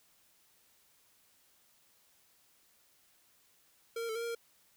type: tone with pitch steps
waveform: square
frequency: 460.4 / 463 / 441 / 463.7 / 467.6 / 464.4 Hz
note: A#4 / A#4 / A4 / A#4 / A#4 / A#4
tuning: -22 / -12 / +4 / -9 / +5 / -7 cents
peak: -36 dBFS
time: 3.96-4.35 s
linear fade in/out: 5 ms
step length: 65 ms
effects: white hiss -68 dBFS RMS until 4.76 s